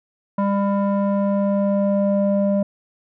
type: tone with low-pass filter sweep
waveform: square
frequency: 199.6 Hz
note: G3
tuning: 32 cents sharp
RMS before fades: -19 dBFS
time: 0.38-2.63 s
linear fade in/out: 5 ms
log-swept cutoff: 970 to 550 Hz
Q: 2.8
effects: none